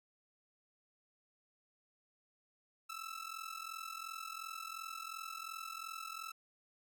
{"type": "ring-modulated tone", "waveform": "sawtooth", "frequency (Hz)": 1318.5, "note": "E6", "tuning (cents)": 0, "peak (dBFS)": -37, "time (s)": [2.89, 6.32], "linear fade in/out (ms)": 10, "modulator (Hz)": 21.4, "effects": ["Opus 48 kbps"]}